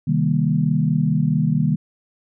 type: chord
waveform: sine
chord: C minor seventh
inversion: none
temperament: equal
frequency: 130.81 / 155.56 / 196 / 233.1 Hz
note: C3 / Eb3 / G3 / Bb3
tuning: 0 / 0 / 0 / 0 cents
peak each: -24 / -18 / -23 / -23 dBFS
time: 0.07-1.76 s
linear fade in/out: 10 ms
effects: none